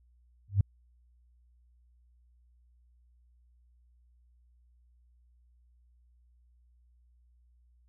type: tone with exponential growth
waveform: sine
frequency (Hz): 98.8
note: G2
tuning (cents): +14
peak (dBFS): -16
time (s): 0.48-0.61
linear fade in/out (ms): 5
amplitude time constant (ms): 27
effects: added 60 Hz sine -61 dBFS peak until 7.88 s